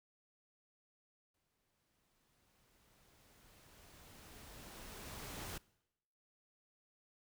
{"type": "noise with exponential growth", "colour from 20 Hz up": "pink", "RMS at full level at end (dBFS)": -45, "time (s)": [1.34, 5.58], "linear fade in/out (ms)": 5, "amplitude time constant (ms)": 920, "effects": ["noise-tail reverb RT60 0.9 s tail -23 dB re dry"]}